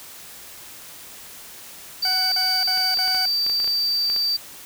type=tone; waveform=triangle; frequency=4645 Hz; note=D8; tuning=20 cents flat; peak=-18 dBFS; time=2.02-4.37 s; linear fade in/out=10 ms
type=tone bursts; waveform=20% pulse; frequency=746 Hz; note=F#5; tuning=14 cents sharp; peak=-21 dBFS; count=4; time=2.05-3.256 s; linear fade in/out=2 ms; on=270 ms; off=42 ms
type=clicks; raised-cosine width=0.3 ms; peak=-19 dBFS; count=11; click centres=2.774 / 2.973 / 3.079 / 3.147 / 3.465 / 3.498 / 3.601 / 3.644 / 3.677 / 4.1 / 4.163 s
effects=white hiss -41 dBFS RMS until 4.65 s